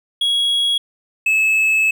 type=tone pair in turn; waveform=triangle; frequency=3322 / 2598 Hz; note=G#7 / E7; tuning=0 / -26 cents; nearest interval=major third; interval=426 cents; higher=first; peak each=-13 / -11 dBFS; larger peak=second; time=0.21-0.78 / 1.26-1.91 s; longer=second; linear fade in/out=5 ms; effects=none